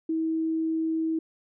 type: tone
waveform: sine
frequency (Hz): 322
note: E4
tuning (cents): -41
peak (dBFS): -24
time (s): 0.09-1.19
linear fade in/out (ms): 5
effects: none